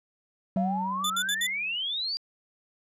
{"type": "tone with exponential decay", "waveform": "triangle", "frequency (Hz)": 190, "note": "F#3", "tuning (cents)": 46, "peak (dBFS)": -21, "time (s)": [0.56, 1.76], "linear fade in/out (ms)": 2, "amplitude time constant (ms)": 260}
{"type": "exponential sweep", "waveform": "sine", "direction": "up", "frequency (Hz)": [660, 4800], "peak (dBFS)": -28, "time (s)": [0.57, 2.17], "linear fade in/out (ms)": 0}
{"type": "tone bursts", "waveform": "sawtooth", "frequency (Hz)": 3507, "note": "A7", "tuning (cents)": -6, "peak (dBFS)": -23, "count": 4, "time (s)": [1.04, 1.469], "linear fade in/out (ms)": 5, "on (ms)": 60, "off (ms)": 63}
{"effects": ["resampled to 32000 Hz"]}